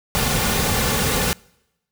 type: noise with comb filter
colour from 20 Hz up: pink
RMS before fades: -20 dBFS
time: 0.15-1.33 s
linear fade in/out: 0 ms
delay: 3.1 ms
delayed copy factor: -0.5
effects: noise-tail reverb RT60 0.9 s tail -26 dB re dry